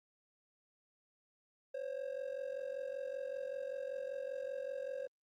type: ring-modulated tone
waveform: triangle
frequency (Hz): 536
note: C5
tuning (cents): +42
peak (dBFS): -34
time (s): 1.74-5.07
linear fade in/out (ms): 5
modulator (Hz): 22.6
effects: Opus 48 kbps